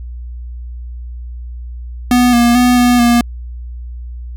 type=tone with pitch steps; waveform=square; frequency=246.3 / 237.9 / 246.8 / 244.5 / 238 Hz; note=B3 / A#3 / B3 / B3 / A#3; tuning=-5 / +35 / -1 / -17 / +36 cents; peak=-8 dBFS; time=2.11-3.21 s; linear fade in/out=2 ms; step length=220 ms; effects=added 60 Hz sine -24 dBFS peak until 4.36 s